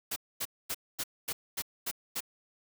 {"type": "noise bursts", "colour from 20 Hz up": "white", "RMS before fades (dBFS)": -34, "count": 8, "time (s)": [0.11, 2.206], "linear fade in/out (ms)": 10, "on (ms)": 52, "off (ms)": 240, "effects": []}